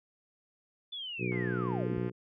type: linear sweep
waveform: sine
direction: down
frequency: 3512 to 32.7 Hz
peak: -37 dBFS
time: 0.92-1.99 s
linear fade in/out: 10 ms
type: harmonic tone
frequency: 61.1 Hz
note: B1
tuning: 18 cents flat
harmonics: 2 / 3 / 4 / 5 / 6 / 7 / 8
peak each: -35 / -36 / -42 / -40 / -36 / -41 / -46 dBFS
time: 1.18-2.12 s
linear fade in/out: 50 ms
type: click train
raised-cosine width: 0.5 ms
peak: -34 dBFS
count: 136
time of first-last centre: 1.32-2.096 s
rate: 174 Hz
effects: none